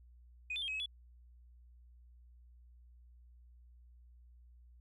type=tone with pitch steps; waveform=sine; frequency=2491 / 3525 / 3221 / 2546 / 2569 / 3413 Hz; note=D#7 / A7 / G7 / D#7 / E7 / G#7; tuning=+1 / +2 / +46 / +39 / -45 / +47 cents; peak=-35 dBFS; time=0.5-0.86 s; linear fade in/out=5 ms; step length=60 ms; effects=tanh soft clip ceiling -33 dBFS + added 60 Hz sine -57 dBFS peak until 4.8 s